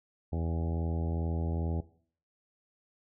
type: harmonic tone with a mistuned harmonic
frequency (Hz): 82.41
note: E2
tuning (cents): 0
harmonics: 1 / 2 / 3 / 4 / 5 / 6 / 7 / 8 / 9 / 10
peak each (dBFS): -31 / -37 / -41 / -43 / -45 / -47 / -48 / -49 / -50 / -51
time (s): 0.32-1.81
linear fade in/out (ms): 10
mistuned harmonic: 9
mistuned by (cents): +17
effects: noise-tail reverb RT60 0.5 s tail -17 dB re dry